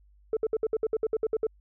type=tone bursts; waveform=sine; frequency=440 Hz; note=A4; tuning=in tune; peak=-21 dBFS; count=12; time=0.33-1.468 s; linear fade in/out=2 ms; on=38 ms; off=62 ms; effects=tanh soft clip ceiling -20 dBFS + added 50 Hz sine -56 dBFS peak until 1.6 s